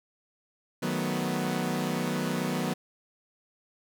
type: chord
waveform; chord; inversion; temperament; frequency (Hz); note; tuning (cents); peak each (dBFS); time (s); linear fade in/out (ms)
sawtooth; B dominant seventh; first; equal; 155.56 / 185 / 220 / 246.9; D#3 / F#3 / A3 / B3; 0 / 0 / 0 / 0; -30 / -28 / -33 / -28; 0.82-2.74; 10
effects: none